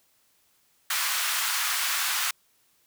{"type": "high-pass noise", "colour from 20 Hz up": "pink", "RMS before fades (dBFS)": -27, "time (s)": [0.9, 2.31], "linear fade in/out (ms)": 5, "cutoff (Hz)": 1100, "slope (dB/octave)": 24, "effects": ["white hiss -66 dBFS RMS until 2.86 s"]}